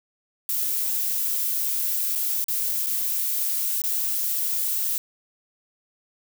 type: noise with dropouts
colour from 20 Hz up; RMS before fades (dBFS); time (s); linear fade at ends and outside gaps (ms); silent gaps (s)
violet; -25; 0.49-4.98; 1; 2.153-2.157 / 2.442-2.483 / 2.862-2.868 / 3.818-3.838
effects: none